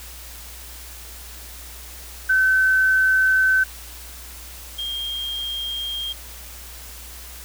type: tone pair in turn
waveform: sine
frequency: 1529 / 3217 Hz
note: G6 / G7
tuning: -44 / +44 cents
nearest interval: octave + minor second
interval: 1288 cents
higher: second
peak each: -14 / -25 dBFS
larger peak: first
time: 2.29-3.64 / 4.78-6.13 s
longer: neither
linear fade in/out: 10 ms
effects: added 60 Hz sine -40 dBFS peak until 7.44 s + white hiss -40 dBFS RMS until 7.44 s